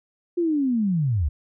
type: linear sweep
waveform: sine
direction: down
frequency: 356.2 to 64.1 Hz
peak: -19 dBFS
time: 0.37-1.29 s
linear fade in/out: 10 ms
effects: none